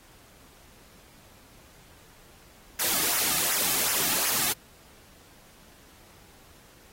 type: noise with flanger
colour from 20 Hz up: white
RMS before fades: -26 dBFS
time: 2.79-4.53 s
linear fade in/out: 10 ms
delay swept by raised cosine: 0.23 to 2.13 ms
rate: 2.7 Hz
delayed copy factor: -0.65
effects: pink hiss -55 dBFS RMS until 6.92 s + AAC 48 kbps